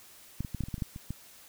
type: clicks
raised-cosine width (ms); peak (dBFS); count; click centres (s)
5; -20 / -24 / -22 / -19 / -21 / -28 / -21 / -29 / -18 / -28 / -22; 11; 0.406 / 0.448 / 0.547 / 0.607 / 0.637 / 0.685 / 0.742 / 0.781 / 0.822 / 0.961 / 1.106
effects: white hiss -54 dBFS RMS until 1.48 s